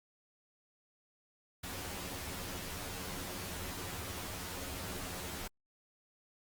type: noise with comb filter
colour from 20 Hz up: pink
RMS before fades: -42 dBFS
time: 1.63-5.48 s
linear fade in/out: 10 ms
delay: 11 ms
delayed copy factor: +0.95
effects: Opus 48 kbps